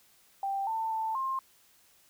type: tone with pitch steps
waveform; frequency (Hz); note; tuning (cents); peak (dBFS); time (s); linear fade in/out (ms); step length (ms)
sine; 786 / 893 / 886 / 1061; G5 / A5 / A5 / C6; +4 / +25 / +12 / +24; -29; 0.43-1.39; 2; 240
effects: white hiss -63 dBFS RMS until 2.09 s